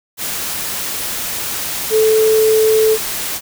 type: tone in noise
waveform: sine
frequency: 437.6 Hz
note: A4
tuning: 9 cents flat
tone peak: -9 dBFS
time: 1.9-2.98 s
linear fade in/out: 50 ms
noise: white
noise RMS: -22 dBFS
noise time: 0.17-3.41 s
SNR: +10 dB
effects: none